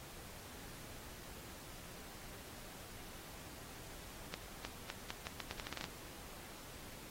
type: accelerating click train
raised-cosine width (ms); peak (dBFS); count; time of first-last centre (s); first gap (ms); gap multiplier
0.2; -23; 13; 4.34-5.841; 310; 0.81
effects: pink hiss -53 dBFS RMS until 7.1 s + AAC 48 kbps